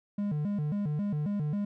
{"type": "tone with vibrato", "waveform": "triangle", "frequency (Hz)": 174.61, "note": "F3", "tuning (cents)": 0, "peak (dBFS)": -26, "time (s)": [0.18, 1.65], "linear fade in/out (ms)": 5, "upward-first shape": "square", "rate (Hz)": 3.7, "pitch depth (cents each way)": 270, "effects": []}